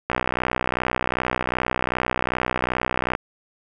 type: click train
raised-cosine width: 0.5 ms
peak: -6 dBFS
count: 192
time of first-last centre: 0.1-3.151 s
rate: 62.6 Hz
effects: none